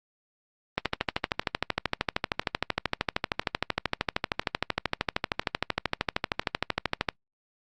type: click train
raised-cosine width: 0.3 ms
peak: -8 dBFS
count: 83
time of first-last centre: 0.78-7.088 s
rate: 13 Hz
effects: noise-tail reverb RT60 0.1 s tail -25 dB re dry + Opus 24 kbps